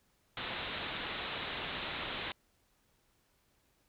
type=low-pass noise; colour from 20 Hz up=white; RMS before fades=-40 dBFS; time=0.37-2.32 s; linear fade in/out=2 ms; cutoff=3900 Hz; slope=96 dB/octave; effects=pink hiss -73 dBFS RMS until 3.88 s